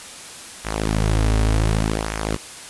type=tone with flanger; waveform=sawtooth; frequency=53.7 Hz; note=A1; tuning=41 cents flat; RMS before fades=-20 dBFS; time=0.64-2.37 s; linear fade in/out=20 ms; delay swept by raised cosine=0.22 to 5.92 ms; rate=0.67 Hz; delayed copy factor=-0.7; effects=white hiss -37 dBFS RMS until 2.69 s + resampled to 24000 Hz